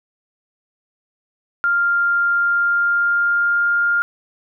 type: tone with pitch glide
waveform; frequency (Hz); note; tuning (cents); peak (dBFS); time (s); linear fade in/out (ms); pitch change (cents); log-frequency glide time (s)
sine; 1396.9 to 1406.6; F6 to F6; 0 to +12; -14; 1.64-4.02; 0; +12; 2.3-3.87
effects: none